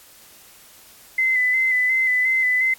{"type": "tone with vibrato", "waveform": "sine", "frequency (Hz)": 2031, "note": "B6", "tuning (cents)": 48, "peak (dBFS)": -16, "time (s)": [1.18, 2.74], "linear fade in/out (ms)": 5, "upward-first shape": "square", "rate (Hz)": 2.8, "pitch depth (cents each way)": 25, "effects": ["white hiss -48 dBFS RMS until 2.78 s", "AAC 64 kbps"]}